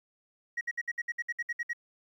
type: tone bursts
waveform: sine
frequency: 1900 Hz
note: A#6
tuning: 33 cents sharp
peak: -27 dBFS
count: 12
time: 0.57-1.733 s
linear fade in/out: 10 ms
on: 41 ms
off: 61 ms
effects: tanh soft clip ceiling -28 dBFS + 11-bit